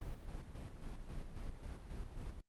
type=noise with tremolo; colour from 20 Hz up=brown; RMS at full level=-45 dBFS; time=0.01-2.41 s; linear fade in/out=5 ms; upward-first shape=square; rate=3.7 Hz; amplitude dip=45%; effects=Opus 32 kbps